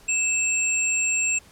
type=tone pair together; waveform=sine; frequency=2637 / 7445 Hz; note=E7 / A#8; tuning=0 / -3 cents; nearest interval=octave + tritone; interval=1797 cents; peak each=-23 dBFS; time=0.08-1.39 s; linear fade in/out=10 ms; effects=pink hiss -52 dBFS RMS until 1.51 s + low-pass 12000 Hz 12 dB/octave